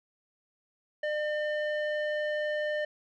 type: tone with low-pass filter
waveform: square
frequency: 602 Hz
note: D5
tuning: 43 cents sharp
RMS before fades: -31 dBFS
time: 1.03-2.85 s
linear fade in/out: 5 ms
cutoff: 2200 Hz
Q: 1.7
effects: none